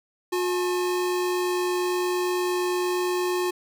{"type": "tone pair together", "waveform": "square", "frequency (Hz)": [359.9, 856], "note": ["F#4", "A5"], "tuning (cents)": [-48, -48], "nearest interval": "octave + minor third", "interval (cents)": 1500, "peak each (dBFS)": [-24, -34], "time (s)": [0.32, 3.51], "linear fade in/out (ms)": 10, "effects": []}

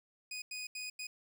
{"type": "tone bursts at uneven times", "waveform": "20% pulse", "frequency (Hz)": 2489, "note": "D#7", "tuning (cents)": 0, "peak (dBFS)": -35, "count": 4, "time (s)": [[0.31, 0.42], [0.51, 0.67], [0.75, 0.9], [0.99, 1.07]], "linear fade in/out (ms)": 5, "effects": []}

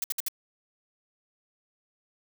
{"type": "noise bursts", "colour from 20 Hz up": "blue", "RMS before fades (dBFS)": -29, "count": 4, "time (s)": [0.02, 0.284], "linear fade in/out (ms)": 2, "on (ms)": 21, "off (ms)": 60, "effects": []}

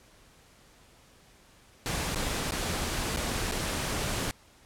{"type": "noise with dropouts", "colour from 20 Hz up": "pink", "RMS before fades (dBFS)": -31, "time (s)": [1.86, 4.31], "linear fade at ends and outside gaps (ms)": 0, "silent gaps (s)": [[2.147, 2.158], [2.509, 2.52], [3.162, 3.171], [3.513, 3.521]], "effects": ["pink hiss -58 dBFS RMS until 4.65 s", "low-pass 11000 Hz 12 dB/octave"]}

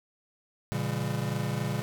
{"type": "chord", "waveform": "square", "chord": "A# diminished seventh", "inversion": "none", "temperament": "just", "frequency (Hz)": [116.54, 139.85, 167.82, 201.4], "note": ["A#2", "C#3", "E3", "G3"], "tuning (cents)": [0, 16, 31, 47], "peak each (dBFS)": [-34, -33, -38, -36], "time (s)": [0.72, 1.82], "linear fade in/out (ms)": 0, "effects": []}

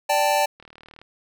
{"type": "chord", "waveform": "square", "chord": "D suspended fourth", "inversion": "none", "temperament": "equal", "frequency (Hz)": [587.3, 784, 880], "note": ["D5", "G5", "A5"], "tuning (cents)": [0, 0, 0], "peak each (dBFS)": -23, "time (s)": [0.09, 0.46], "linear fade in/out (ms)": 10}
{"type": "click train", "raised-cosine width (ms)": 0.3, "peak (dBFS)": -29, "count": 17, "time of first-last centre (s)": [0.6, 1.016], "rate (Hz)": 38.5}
{"effects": []}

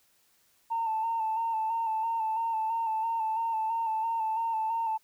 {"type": "tone with vibrato", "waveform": "sine", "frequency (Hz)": 897, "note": "A5", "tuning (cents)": 33, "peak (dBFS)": -26, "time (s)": [0.7, 4.98], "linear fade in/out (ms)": 20, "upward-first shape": "square", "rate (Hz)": 3, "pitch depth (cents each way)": 34, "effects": ["tanh soft clip ceiling -22 dBFS", "white hiss -67 dBFS RMS until 5.03 s"]}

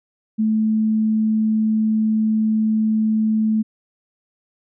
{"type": "tone", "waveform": "sine", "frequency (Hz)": 218, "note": "A3", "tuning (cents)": -16, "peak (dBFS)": -15, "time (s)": [0.38, 3.63], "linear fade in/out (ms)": 20, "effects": []}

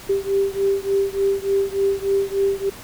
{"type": "beating tone pair", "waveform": "sine", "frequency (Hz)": [392, 395.4], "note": ["G4", "G4"], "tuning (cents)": [0, 15], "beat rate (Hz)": 3.4, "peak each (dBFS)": [-20, -21], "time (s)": [0.09, 2.7], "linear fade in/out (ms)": 10, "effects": ["pink hiss -39 dBFS RMS until 2.83 s"]}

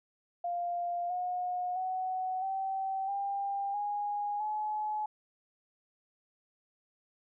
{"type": "tone with pitch steps", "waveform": "sine", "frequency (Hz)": [698.5, 721.9, 746, 771, 796.8, 823.5, 851.1], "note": ["F5", "F#5", "F#5", "G5", "G5", "G#5", "G#5"], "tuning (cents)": [0, -43, 14, -29, 28, -15, 42], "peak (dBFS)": -31, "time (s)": [0.44, 5.06], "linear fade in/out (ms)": 5, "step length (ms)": 660, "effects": []}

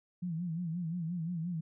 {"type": "tone with vibrato", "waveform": "sine", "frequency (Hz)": 169.5, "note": "E3", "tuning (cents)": 49, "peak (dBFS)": -33, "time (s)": [0.22, 1.61], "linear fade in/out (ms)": 10, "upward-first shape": "sine", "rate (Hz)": 5.7, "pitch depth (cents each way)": 110, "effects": []}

